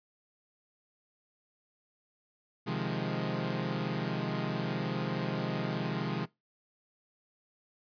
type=chord; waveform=sawtooth; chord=F minor seventh; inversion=second; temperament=equal; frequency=130.81 / 155.56 / 174.61 / 207.7 Hz; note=C3 / Eb3 / F3 / Ab3; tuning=0 / 0 / 0 / 0 cents; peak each=-33 dBFS; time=2.66-6.26 s; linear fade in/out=20 ms; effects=noise-tail reverb RT60 0.2 s tail -21 dB re dry + resampled to 11025 Hz